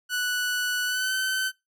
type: tone with pitch glide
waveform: sawtooth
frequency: 1480 to 1527.8 Hz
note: F#6 to G6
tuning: 0 to -45 cents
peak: -21 dBFS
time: 0.09-1.52 s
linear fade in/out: 50 ms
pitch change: +55 cents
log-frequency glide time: 0.85-1.13 s
effects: noise-tail reverb RT60 0.2 s tail -21 dB re dry